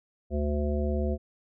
harmonic tone, 73.6 Hz, D2, 4 cents sharp, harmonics 1 / 3 / 5 / 7 / 9, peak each -27 / -32 / -34 / -35 / -37 dBFS, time 0.3-1.18 s, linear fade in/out 50 ms, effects none

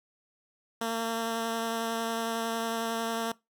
10% pulse tone with vibrato, 227.9 Hz, A#3, 39 cents flat, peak -21 dBFS, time 0.81-3.32 s, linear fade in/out 5 ms, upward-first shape sine, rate 11 Hz, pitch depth 11 cents each way, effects noise-tail reverb RT60 0.2 s tail -21 dB re dry

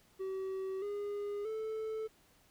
triangle tone with pitch steps, 381.8 / 409.2 / 438.6 Hz, G4 / G#4 / A4, -46 / -26 / -6 cents, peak -34 dBFS, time 0.19-2.08 s, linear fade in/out 20 ms, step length 630 ms, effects pink hiss -67 dBFS RMS until 2.5 s

